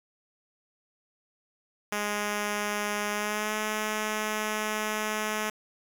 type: tone with pitch glide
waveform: 5% pulse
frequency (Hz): 207.5 to 214.3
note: G#3 to A3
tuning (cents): -1 to -45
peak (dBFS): -17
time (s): 1.92-5.5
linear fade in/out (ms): 5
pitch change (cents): +56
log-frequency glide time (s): 3.13-3.55
effects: 9-bit